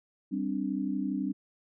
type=chord; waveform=sine; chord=G suspended fourth; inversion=none; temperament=equal; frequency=196 / 261.6 / 293.7 Hz; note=G3 / C4 / D4; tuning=0 / 0 / 0 cents; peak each=-33 dBFS; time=0.31-1.33 s; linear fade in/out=20 ms; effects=none